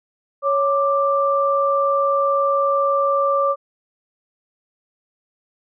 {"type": "tone pair together", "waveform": "sine", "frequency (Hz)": [556, 1178.1], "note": ["C#5", "D6"], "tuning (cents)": [5, 5], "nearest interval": "octave + minor second", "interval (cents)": 1300, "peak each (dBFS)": -18, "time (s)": [0.42, 3.56], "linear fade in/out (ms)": 50, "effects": []}